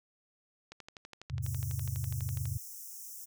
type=click train; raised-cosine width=0.2 ms; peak=-29 dBFS; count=22; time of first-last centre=0.72-2.456 s; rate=12.1 Hz
type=chord; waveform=sine; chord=E augmented; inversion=none; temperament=equal with one note detuned; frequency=83.32 / 103.83 / 130.81 Hz; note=E2 / G#2 / B#2; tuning=+19 / 0 / 0 cents; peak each=-38 / -37 / -36 dBFS; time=1.3-2.58 s; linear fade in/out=10 ms
type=high-pass noise; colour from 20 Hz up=white; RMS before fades=-46 dBFS; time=1.42-3.26 s; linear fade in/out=20 ms; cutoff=5400 Hz; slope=96 dB/octave
effects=none